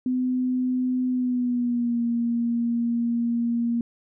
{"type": "tone with pitch glide", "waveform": "sine", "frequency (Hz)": [253.4, 235.1], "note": ["B3", "A#3"], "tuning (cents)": [45, 15], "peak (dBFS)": -21, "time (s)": [0.06, 3.81], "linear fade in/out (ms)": 2, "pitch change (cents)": -130, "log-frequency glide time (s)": [1.08, 2.02], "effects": []}